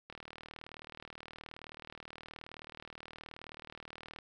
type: click train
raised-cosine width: 0.3 ms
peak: -30 dBFS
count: 160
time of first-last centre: 0.1-4.187 s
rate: 38.9 Hz
effects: none